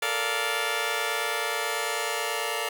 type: chord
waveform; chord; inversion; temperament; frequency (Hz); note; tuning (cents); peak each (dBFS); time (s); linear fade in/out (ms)
10% pulse; Bb major seventh; third; just; 437 / 466.2 / 582.7 / 699.2; A4 / Bb4 / D5 / F5; -12 / 0 / -14 / +2; -24; 0.02-2.69; 5
effects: none